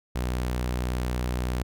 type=tone; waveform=sawtooth; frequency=61.74 Hz; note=B1; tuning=in tune; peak=-22 dBFS; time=0.15-1.63 s; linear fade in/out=10 ms; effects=none